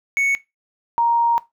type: tone pair in turn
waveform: triangle / sine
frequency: 2217 / 935.9 Hz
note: C#7 / A#5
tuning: 0 / +7 cents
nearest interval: octave + minor third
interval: 1493 cents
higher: first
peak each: -14 dBFS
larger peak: neither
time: 0.17-0.35 / 0.98-1.38 s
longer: second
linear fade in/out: 0 ms
effects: noise-tail reverb RT60 0.2 s tail -18 dB re dry